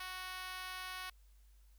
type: tone with high-pass filter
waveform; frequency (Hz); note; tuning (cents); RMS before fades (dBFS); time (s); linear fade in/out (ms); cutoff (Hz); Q
5% pulse; 370; F#4; 0; -45; 0-1.1; 5; 1000; 1.7
effects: added 50 Hz sine -60 dBFS peak until 1.78 s + white hiss -75 dBFS RMS until 1.78 s